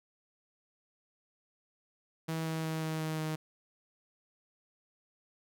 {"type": "tone with pitch steps", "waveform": "sawtooth", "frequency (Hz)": [161.5, 160.48, 159.46, 158.45, 157.45, 156.45], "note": ["E3", "E3", "D#3", "D#3", "D#3", "D#3"], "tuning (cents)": [-35, -46, 43, 32, 21, 10], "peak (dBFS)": -29, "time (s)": [2.28, 3.36], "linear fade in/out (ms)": 10, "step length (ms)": 180, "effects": []}